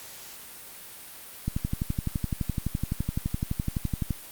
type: click train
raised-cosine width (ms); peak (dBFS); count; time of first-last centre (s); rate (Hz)
5; -14; 32; 1.48-4.107; 11.8
effects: white hiss -44 dBFS RMS until 4.31 s + Opus 48 kbps